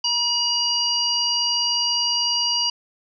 harmonic tone with a mistuned harmonic, 961 Hz, B5, 48 cents flat, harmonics 1 / 3 / 5 / 6, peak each -30 / -24 / -21 / -29 dBFS, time 0.04-2.7 s, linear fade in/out 5 ms, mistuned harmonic 5, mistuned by -30 cents, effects none

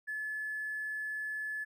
triangle tone with hard clipping, 1722 Hz, A6, 38 cents flat, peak -35 dBFS, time 0.07-1.65 s, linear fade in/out 20 ms, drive 3 dB, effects none

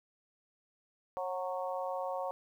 harmonic tone with a mistuned harmonic, 184.1 Hz, F#3, 8 cents flat, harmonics 3 / 4 / 5 / 6, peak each -37 / -39 / -41 / -43 dBFS, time 1.17-2.31 s, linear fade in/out 0 ms, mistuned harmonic 3, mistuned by -22 cents, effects 11-bit

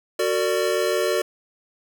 square chord, Gb augmented, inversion none, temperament equal with one note detuned, 370 / 456.3 / 587.3 Hz, Gb4 / Bb4 / D5, 0 / -37 / 0 cents, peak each -25 dBFS, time 0.19-1.22 s, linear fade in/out 5 ms, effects none

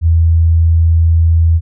sine tone, 82.41 Hz, E2, in tune, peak -6 dBFS, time 0.01-1.61 s, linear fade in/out 50 ms, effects none

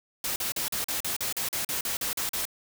white noise bursts, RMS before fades -30 dBFS, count 14, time 0.24-2.453 s, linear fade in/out 2 ms, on 120 ms, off 41 ms, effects none

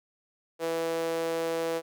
sawtooth tone with high-pass filter, 164.81 Hz, E3, in tune, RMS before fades -30 dBFS, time 0.59-1.82 s, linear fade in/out 50 ms, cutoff 460 Hz, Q 3.8, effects none

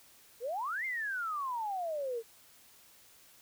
sine exponential two-way sweep, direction up then down, 441 to 2141 to 441 Hz, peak -33 dBFS, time 0.4-2.23 s, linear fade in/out 50 ms, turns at 0.85 s, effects white hiss -60 dBFS RMS until 3.41 s

